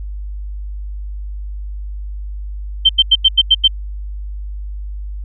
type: tone bursts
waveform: sine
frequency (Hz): 3119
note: G7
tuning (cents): -9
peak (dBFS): -5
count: 7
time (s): 2.85-3.679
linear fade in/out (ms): 10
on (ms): 43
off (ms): 88
effects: added 50 Hz sine -23 dBFS peak until 5.24 s